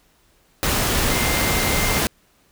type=tone in noise; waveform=sine; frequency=2093 Hz; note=C7; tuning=in tune; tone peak=-27 dBFS; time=1.11-1.99 s; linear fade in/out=0 ms; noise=pink; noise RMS=-20 dBFS; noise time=0.63-2.07 s; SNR=-10 dB; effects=pink hiss -59 dBFS RMS until 2.51 s